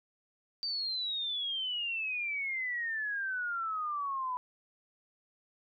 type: exponential sweep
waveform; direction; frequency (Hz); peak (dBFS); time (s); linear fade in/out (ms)
sine; down; 4653 to 987.8; -32; 0.63-4.37; 0
effects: none